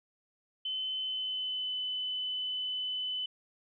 sine tone with pitch glide, 3048 to 3013 Hz, G7 to F#7, -49 to +31 cents, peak -32 dBFS, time 0.65-3.26 s, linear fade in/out 5 ms, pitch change -20 cents, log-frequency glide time 0.99-1.75 s, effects none

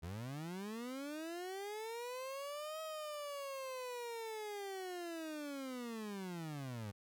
30% pulse linear two-way sweep, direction up then down, 78.1 to 638 to 97.8 Hz, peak -40 dBFS, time 0.02-6.92 s, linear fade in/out 20 ms, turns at 2.81 s, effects none

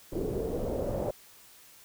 pink noise with low-pass filter sweep, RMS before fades -32 dBFS, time 0.12-1.11 s, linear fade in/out 5 ms, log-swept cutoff 400 to 600 Hz, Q 4.2, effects white hiss -55 dBFS RMS until 1.84 s

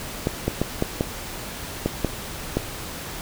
clicks, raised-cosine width 2 ms, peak -7 dBFS, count 8, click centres 0.271 / 0.48 / 0.616 / 0.824 / 1.009 / 1.86 / 2.047 / 2.57 s, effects pink hiss -34 dBFS RMS until 3.21 s

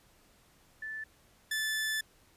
sine / sawtooth tone pair in turn, 1755 / 1748.1 Hz, A6 / A6, -5 / -12 cents, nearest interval unison, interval 7 cents, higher first, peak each -37 / -27 dBFS, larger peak second, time 0.82-1.04 / 1.51-2.01 s, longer second, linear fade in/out 5 ms, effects pink hiss -64 dBFS RMS until 2.36 s + resampled to 32000 Hz

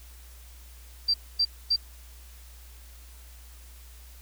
sine tone bursts, 4699 Hz, D8, in tune, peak -20 dBFS, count 3, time 1.08-1.763 s, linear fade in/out 10 ms, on 61 ms, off 250 ms, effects added 60 Hz sine -46 dBFS peak until 4.21 s + white hiss -54 dBFS RMS until 4.21 s

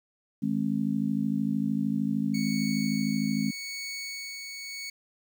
harmonic tone, 53.2 Hz, G#1, 42 cents sharp, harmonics 3 / 4 / 5, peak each -33 / -27 / -30 dBFS, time 0.42-3.51 s, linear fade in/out 10 ms
20% pulse tone with tremolo, 2225 Hz, C#7, 6 cents sharp, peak -29 dBFS, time 2.34-4.9 s, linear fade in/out 5 ms, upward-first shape sine, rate 0.81 Hz, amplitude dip 35%
effects 10-bit

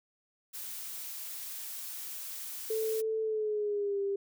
blue noise, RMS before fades -41 dBFS, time 0.53-3.02 s, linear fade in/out 20 ms
sine tone with pitch glide, 440.9 to 397.4 Hz, A4 to G4, +4 to +24 cents, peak -29 dBFS, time 2.7-4.16 s, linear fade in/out 5 ms, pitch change -180 cents, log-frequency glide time 3.22-4 s
effects none

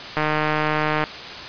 click train, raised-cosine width 0.5 ms, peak -6 dBFS, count 134, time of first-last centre 0.17-1.039 s, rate 153 Hz, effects white hiss -33 dBFS RMS until 1.48 s + resampled to 11025 Hz

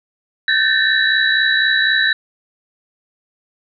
sine tone cluster, 1547 / 1746 / 1810 / 3916 Hz, G6 / A6 / A6 / B7, -23 / -14 / +48 / -15 cents, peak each -18 dBFS, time 0.48-2.13 s, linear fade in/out 2 ms, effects none

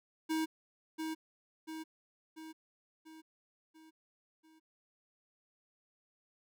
square tone with echo, 317.8 Hz, D#4, 37 cents sharp, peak -32 dBFS, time 0.29-0.46 s, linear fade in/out 20 ms, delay 690 ms, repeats 6, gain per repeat -5 dB, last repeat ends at 4.6 s, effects none

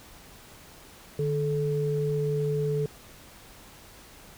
sine tone pair together, 149.68 / 433.5 Hz, D3 / A4, +33 / -26 cents, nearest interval octave + tritone, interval 1841 cents, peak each -27 dBFS, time 1.19-2.86 s, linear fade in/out 2 ms, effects pink hiss -50 dBFS RMS until 4.37 s

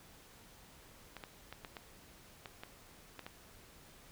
clicks, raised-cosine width 0.3 ms, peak -29 dBFS, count 9, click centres 1.167 / 1.238 / 1.526 / 1.648 / 1.768 / 2.458 / 2.635 / 3.193 / 3.265 s, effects pink hiss -59 dBFS RMS until 4.11 s

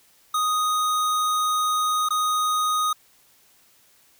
square tone with dropouts, 1244.5 Hz, D#6, in tune, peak -21 dBFS, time 0.34-2.93 s, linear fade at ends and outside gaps 5 ms, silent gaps 2.088-2.105 s, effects white hiss -58 dBFS RMS until 4.19 s

